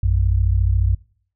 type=tone pair together; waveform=sine; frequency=58.09 / 92.3 Hz; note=A#1 / F#2; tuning=-5 / -4 cents; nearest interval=minor sixth; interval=801 cents; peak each=-17 dBFS; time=0.03-0.95 s; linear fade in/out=5 ms; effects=noise-tail reverb RT60 0.5 s tail -21 dB re dry